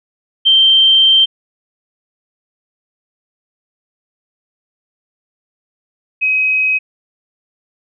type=tone pair in turn; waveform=sine; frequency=3136 / 2534 Hz; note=G7 / D#7; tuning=0 / +31 cents; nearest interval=major third; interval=369 cents; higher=first; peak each=-6 / -11 dBFS; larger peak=first; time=0.45-1.26 / 6.21-6.79 s; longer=first; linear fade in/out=20 ms; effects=none